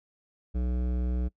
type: tone with hard clipping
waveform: sine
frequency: 61.5 Hz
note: B1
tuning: 7 cents flat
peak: -28 dBFS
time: 0.54-1.29 s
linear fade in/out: 20 ms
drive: 14 dB
effects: noise-tail reverb RT60 0.1 s tail -24 dB re dry